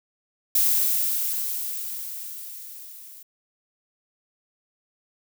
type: noise with level ramp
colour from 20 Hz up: violet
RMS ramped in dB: -19 to -45 dBFS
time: 0.55-3.23 s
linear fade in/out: 5 ms
effects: none